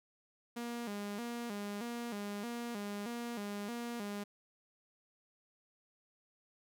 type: tone with vibrato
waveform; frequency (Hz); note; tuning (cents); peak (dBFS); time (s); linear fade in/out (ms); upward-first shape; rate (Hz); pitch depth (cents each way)
sawtooth; 220; A3; 0; -35; 0.56-4.24; 10; square; 1.6; 130
effects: none